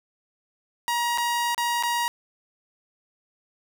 sawtooth tone with dropouts, 950 Hz, A#5, 33 cents sharp, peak -19 dBFS, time 0.88-2.08 s, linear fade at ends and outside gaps 0 ms, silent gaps 1.176-1.182 / 1.546-1.579 / 1.826-1.835 s, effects none

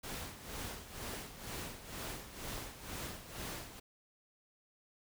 pink noise with tremolo, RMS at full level -42 dBFS, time 0.03-3.8 s, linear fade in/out 10 ms, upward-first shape sine, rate 2.1 Hz, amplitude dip 70%, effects none

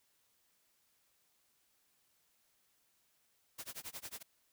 white noise with tremolo, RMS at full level -44 dBFS, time 3.58-4.23 s, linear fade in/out 10 ms, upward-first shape sine, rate 11 Hz, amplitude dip 100%, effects white hiss -75 dBFS RMS until 4.52 s

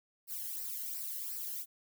violet noise with flanger, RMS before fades -40 dBFS, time 0.27-1.66 s, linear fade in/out 50 ms, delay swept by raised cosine 0.29 to 0.87 ms, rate 2.8 Hz, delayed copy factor -0.65, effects none

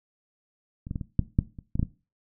clicks, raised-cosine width 5 ms, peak -25 / -19 / -18 / -21 / -8 / -7 / -27 / -17 / -11 / -13 dBFS, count 10, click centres 0.869 / 0.911 / 0.958 / 1.012 / 1.193 / 1.389 / 1.588 / 1.755 / 1.795 / 1.829 s, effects noise-tail reverb RT60 0.3 s tail -17 dB re dry

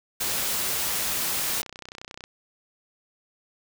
white noise, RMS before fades -27 dBFS, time 0.2-1.62 s, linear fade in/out 10 ms
click train, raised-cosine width 0.2 ms, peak -22 dBFS, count 30, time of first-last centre 1.31-2.239 s, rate 31.2 Hz
effects none

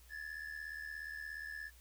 triangle ring-modulated tone, 1727 Hz, A6, 33 cents flat, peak -38 dBFS, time 0.09-1.71 s, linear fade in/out 50 ms, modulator 38.5 Hz, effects added 60 Hz sine -59 dBFS peak until 1.8 s + white hiss -65 dBFS RMS until 1.8 s

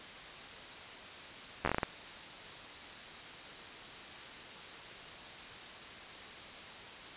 slowing click train, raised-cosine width 0.5 ms, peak -15 dBFS, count 8, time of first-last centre 1.65-1.832 s, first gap 11 ms, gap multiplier 1.28, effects white hiss -47 dBFS RMS until 7.16 s + resampled to 8000 Hz

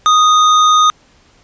sine tone with sample-and-hold, 1244.5 Hz, D#6, in tune, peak -6 dBFS, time 0.06-0.9 s, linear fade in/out 0 ms, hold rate 4900 Hz, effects pink hiss -50 dBFS RMS until 1.43 s + resampled to 16000 Hz

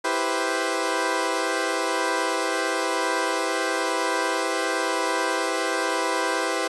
15% pulse chord, C major seventh, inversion first, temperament equal, 329.6 / 392 / 493.9 / 523.3 Hz, E4 / G4 / B4 / C5, 0 / 0 / 0 / 0 cents, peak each -22 dBFS, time 0.04-6.68 s, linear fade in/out 10 ms, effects resampled to 24000 Hz

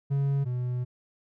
triangle tone pair in turn, 139.2 / 124.01 Hz, C#3 / B2, +8 / +8 cents, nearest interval major second, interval 200 cents, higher first, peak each -21 / -25 dBFS, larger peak first, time 0.1-0.45 / 0.45-0.85 s, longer second, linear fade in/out 20 ms, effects none

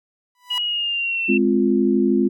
sawtooth tone with exponential growth, 989 Hz, B5, 2 cents sharp, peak -22 dBFS, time 0.35-0.58 s, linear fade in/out 1 ms, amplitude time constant 49 ms
sine tone with pitch glide, 2900 to 2690 Hz, F#7 to E7, -35 to +34 cents, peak -20 dBFS, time 0.5-1.38 s, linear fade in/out 10 ms, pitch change -131 cents, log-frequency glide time 0.64-1.25 s
sine chord, F minor, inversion first, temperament just, 209.5 / 261.9 / 349.2 Hz, Ab3 / C4 / F4, +15 / +2 / 0 cents, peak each -19 dBFS, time 1.28-2.29 s, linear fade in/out 20 ms
effects none

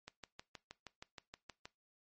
click train, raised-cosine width 0.2 ms, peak -30 dBFS, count 11, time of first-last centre 0.08-1.655 s, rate 6.35 Hz, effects noise-tail reverb RT60 0.2 s tail -20 dB re dry + MP3 32 kbps

